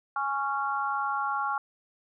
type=chord; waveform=sine; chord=Db major; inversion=second; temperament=equal with one note detuned; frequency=830.6 / 1108.7 / 1381.7 Hz; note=Ab5 / Db6 / F6; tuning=0 / 0 / -19 cents; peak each=-31 dBFS; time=0.16-1.58 s; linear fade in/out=2 ms; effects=none